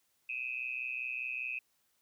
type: tone with amplitude modulation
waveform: sine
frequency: 2543 Hz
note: D#7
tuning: 37 cents sharp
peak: -31 dBFS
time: 0.29-1.59 s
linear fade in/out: 5 ms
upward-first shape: sine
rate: 125 Hz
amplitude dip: 95%
effects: white hiss -75 dBFS RMS until 2.01 s